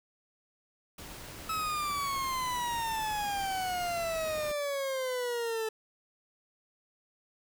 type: noise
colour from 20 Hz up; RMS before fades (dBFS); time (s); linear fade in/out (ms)
pink; -45; 0.98-4.52; 5
type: exponential sweep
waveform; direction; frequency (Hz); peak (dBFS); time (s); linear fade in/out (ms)
40% pulse; down; 1300 to 436.5; -30; 1.49-5.69; 5
effects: none